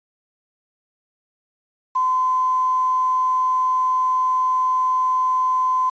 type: tone with quantisation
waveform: sine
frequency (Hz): 1024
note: C6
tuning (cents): -38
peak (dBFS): -16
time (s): 1.95-5.9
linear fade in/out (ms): 10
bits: 7
effects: resampled to 16000 Hz